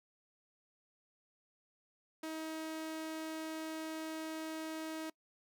sawtooth tone, 317.5 Hz, D#4, 35 cents sharp, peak -36 dBFS, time 2.23-5.1 s, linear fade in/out 5 ms, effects noise-tail reverb RT60 0.1 s tail -24 dB re dry

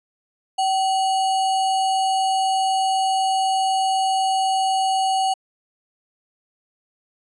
sine tone with sample-and-hold, 764 Hz, G5, 45 cents flat, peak -17 dBFS, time 0.58-5.34 s, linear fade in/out 10 ms, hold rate 3675 Hz, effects resampled to 24000 Hz

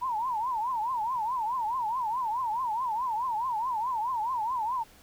sine tone with vibrato, 943 Hz, A#5, 20 cents sharp, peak -27 dBFS, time 0.01-4.84 s, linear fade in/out 20 ms, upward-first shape triangle, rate 4.7 Hz, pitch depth 220 cents each way, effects pink hiss -56 dBFS RMS until 5.02 s

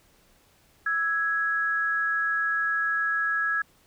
sine tone pair together, 1318.5 / 1665.3 Hz, E6 / G#6, 0 / +4 cents, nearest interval major third, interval 404 cents, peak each -29 / -24 dBFS, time 0.86-3.62 s, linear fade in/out 5 ms, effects pink hiss -61 dBFS RMS until 3.86 s

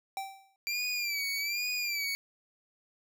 square tone with exponential decay, 778 Hz, G5, 13 cents flat, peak -32 dBFS, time 0.17-0.56 s, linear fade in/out 1 ms, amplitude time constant 84 ms
25% pulse tone with vibrato, 2349 Hz, D7, in tune, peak -27 dBFS, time 0.67-2.15 s, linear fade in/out 0 ms, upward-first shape sine, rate 1.2 Hz, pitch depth 88 cents each way
effects none

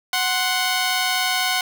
10% pulse tone pair together, 740 / 1048 Hz, F#5 / C6, 0 / +2 cents, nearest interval tritone, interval 602 cents, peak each -12 / -16 dBFS, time 0.13-1.61 s, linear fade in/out 2 ms, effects none

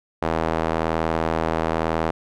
sawtooth tone with band-pass filter, 81 Hz, E2, 30 cents flat, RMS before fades -23 dBFS, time 0.22-2.11 s, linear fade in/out 5 ms, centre 740 Hz, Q 0.91, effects none

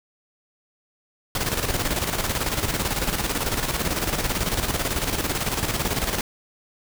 pink noise with tremolo, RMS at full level -23 dBFS, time 1.35-6.21 s, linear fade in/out 2 ms, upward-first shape square, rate 18 Hz, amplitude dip 55%, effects none

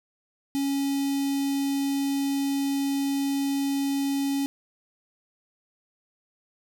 square tone with notch filter, 277.2 Hz, C#4, in tune, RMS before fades -26 dBFS, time 0.55-4.46 s, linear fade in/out 0 ms, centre 1300 Hz, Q 0.53, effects none

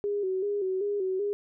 sine tone with vibrato, 392 Hz, G4, in tune, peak -26 dBFS, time 0.04-1.33 s, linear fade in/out 0 ms, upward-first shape square, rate 2.6 Hz, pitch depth 72 cents each way, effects none

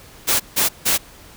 white noise bursts, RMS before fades -17 dBFS, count 3, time 0.27-0.98 s, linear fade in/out 20 ms, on 130 ms, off 160 ms, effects pink hiss -44 dBFS RMS until 1.36 s

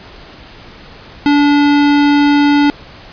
square tone, 289.1 Hz, D4, 27 cents flat, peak -8 dBFS, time 1.26-2.7 s, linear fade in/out 0 ms, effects pink hiss -36 dBFS RMS until 3.12 s + resampled to 11025 Hz

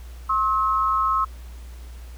sine tone pair together, 1071.1 / 1288 Hz, C6 / E6, +40 / -41 cents, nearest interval minor third, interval 319 cents, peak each -21 dBFS, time 0.29-1.25 s, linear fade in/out 10 ms, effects added 60 Hz sine -36 dBFS peak until 2.17 s + pink hiss -51 dBFS RMS until 2.17 s

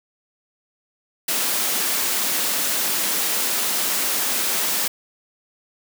white high-pass noise, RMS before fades -22 dBFS, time 1.28-4.88 s, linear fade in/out 5 ms, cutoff 170 Hz, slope 48 dB/octave, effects none

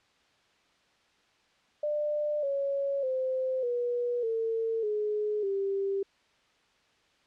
sine tone with pitch steps, 596 / 556.1 / 518.8 / 484.1 / 451.7 / 421.4 / 393.2 Hz, D5 / C#5 / C5 / B4 / A4 / G#4 / G4, +25 / +5 / -15 / -35 / +45 / +25 / +5 cents, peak -27 dBFS, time 1.83-6.03 s, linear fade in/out 5 ms, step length 600 ms, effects white hiss -66 dBFS RMS until 7.26 s + low-pass 4000 Hz 12 dB/octave

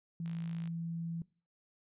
sine tone, 166.9 Hz, E3, 22 cents sharp, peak -36 dBFS, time 0.2-1.22 s, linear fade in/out 2 ms
click train, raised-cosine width 0.2 ms, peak -36 dBFS, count 24, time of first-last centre 0.26-0.675 s, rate 55.4 Hz
effects noise-tail reverb RT60 0.4 s tail -22 dB re dry + resampled to 8000 Hz

